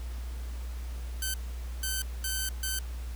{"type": "tone bursts at uneven times", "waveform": "5% pulse", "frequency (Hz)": 1537, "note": "G6", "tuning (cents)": -35, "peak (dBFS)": -19, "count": 4, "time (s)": [[1.22, 1.34], [1.83, 2.02], [2.24, 2.49], [2.63, 2.79]], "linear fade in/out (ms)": 2, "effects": ["added 60 Hz sine -34 dBFS peak until 3.15 s", "pink hiss -51 dBFS RMS until 3.15 s"]}